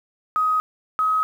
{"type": "tone pair in turn", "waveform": "sine", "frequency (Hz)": [1259, 1270], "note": ["D#6", "D#6"], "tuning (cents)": [20, 35], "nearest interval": "unison", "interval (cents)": 15, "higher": "second", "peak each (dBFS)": -17, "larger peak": "neither", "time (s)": [[0.36, 0.6], [0.99, 1.23]], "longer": "neither", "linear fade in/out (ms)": 0, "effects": ["8-bit"]}